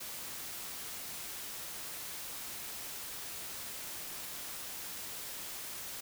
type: noise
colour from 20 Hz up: white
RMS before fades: -43 dBFS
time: 0-6.01 s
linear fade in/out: 10 ms
effects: none